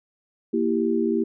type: chord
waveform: sine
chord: E diminished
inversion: second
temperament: equal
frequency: 233.1 / 329.6 / 392 Hz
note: Bb3 / E4 / G4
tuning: 0 / 0 / 0 cents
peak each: -24 dBFS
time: 0.53-1.24 s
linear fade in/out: 10 ms
effects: none